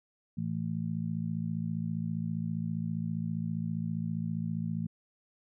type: harmonic tone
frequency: 55 Hz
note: A1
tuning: in tune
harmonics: 2 / 3 / 4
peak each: -38 / -33 / -36 dBFS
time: 0.37-4.87 s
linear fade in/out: 10 ms
effects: none